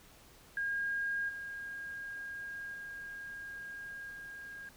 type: tone with level steps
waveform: sine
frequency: 1623 Hz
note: G#6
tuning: 40 cents flat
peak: -32 / -40 / -42 / -44 dBFS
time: 0.57-4.69 s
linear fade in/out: 2 ms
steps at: 1.28 / 2.73 / 4.09 s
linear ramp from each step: 20 ms
effects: pink hiss -59 dBFS RMS until 4.76 s